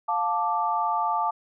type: chord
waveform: sine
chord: D minor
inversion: first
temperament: just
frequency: 704.8 / 881 / 1174.7 Hz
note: F5 / A5 / D6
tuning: +16 / +2 / 0 cents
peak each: -29 / -25 / -27 dBFS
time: 0.08-1.31 s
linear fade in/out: 10 ms
effects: none